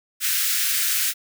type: high-pass noise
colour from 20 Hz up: white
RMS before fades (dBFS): -22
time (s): 0.2-1.14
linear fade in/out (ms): 50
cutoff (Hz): 1400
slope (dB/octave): 48
effects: none